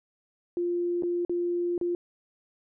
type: tone with dropouts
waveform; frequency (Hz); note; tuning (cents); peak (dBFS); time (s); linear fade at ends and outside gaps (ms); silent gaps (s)
sine; 349.2; F4; 0; -25; 0.57-1.95; 1; 1.024-1.034 / 1.25-1.295 / 1.779-1.812
effects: none